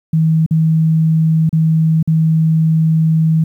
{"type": "tone with dropouts", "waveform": "sine", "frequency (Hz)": 160, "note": "D#3", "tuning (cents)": 49, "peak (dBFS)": -9, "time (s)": [0.13, 3.44], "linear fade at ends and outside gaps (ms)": 5, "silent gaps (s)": [[0.463, 0.509], [1.493, 1.528], [2.028, 2.075]], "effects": ["8-bit"]}